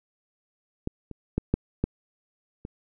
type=clicks; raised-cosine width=3 ms; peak=-15 / -25 / -11 / -8 / -10 / -23 dBFS; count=6; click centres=0.874 / 1.113 / 1.38 / 1.54 / 1.84 / 2.651 s; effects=none